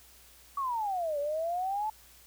sine exponential two-way sweep, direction down then up, 1147 to 566 to 879 Hz, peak -29 dBFS, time 0.57-1.9 s, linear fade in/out 5 ms, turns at 1.19 s, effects added 60 Hz sine -62 dBFS peak until 2.26 s + white hiss -57 dBFS RMS until 2.26 s

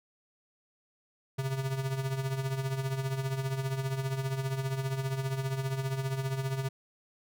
square tone with tremolo, 133.8 Hz, C3, 39 cents sharp, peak -28 dBFS, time 1.38-6.69 s, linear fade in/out 10 ms, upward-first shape triangle, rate 15 Hz, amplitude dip 70%, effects none

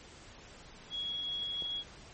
sine tone, 3331 Hz, G#7, 4 cents sharp, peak -34 dBFS, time 0.9-1.84 s, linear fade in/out 50 ms
click, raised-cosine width 2 ms, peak -33 dBFS, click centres 1.623 s
effects pink hiss -53 dBFS RMS until 2.13 s + MP3 32 kbps

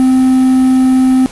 triangle tone with quantisation, 259 Hz, C4, 17 cents flat, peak -4 dBFS, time 0-1.26 s, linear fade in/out 0 ms, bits 5, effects pink hiss -32 dBFS RMS until 1.31 s + resampled to 24000 Hz

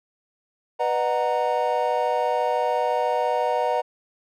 triangle chord, B major seventh, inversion none, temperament equal with one note detuned, 493.9 / 608 / 740 / 932.3 Hz, B4 / D#5 / F#5 / A#5, 0 / -40 / 0 / 0 cents, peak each -24 dBFS, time 0.79-3.82 s, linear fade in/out 20 ms, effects none

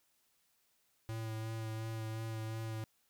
square tone with vibrato, 111.3 Hz, A2, 20 cents sharp, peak -39 dBFS, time 1.09-2.84 s, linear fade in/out 0 ms, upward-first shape sine, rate 2.8 Hz, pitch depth 18 cents each way, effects white hiss -75 dBFS RMS until 3.09 s

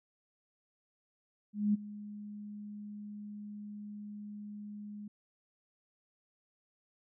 sine tone with ADSR envelope, 207.7 Hz, G#3, in tune, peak -24 dBFS, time 1.53-5.08 s, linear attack 210 ms, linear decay 18 ms, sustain -18 dB, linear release 5 ms, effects none

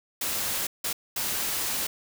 white noise bursts at uneven times, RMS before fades -29 dBFS, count 3, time 0.21-0.67 / 0.84-0.93 / 1.16-1.87 s, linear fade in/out 5 ms, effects none

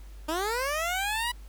15% pulse linear sweep, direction up, 300 to 985 Hz, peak -21 dBFS, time 0.28-1.32 s, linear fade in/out 10 ms, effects added 50 Hz sine -42 dBFS peak until 1.48 s + pink hiss -58 dBFS RMS until 1.48 s

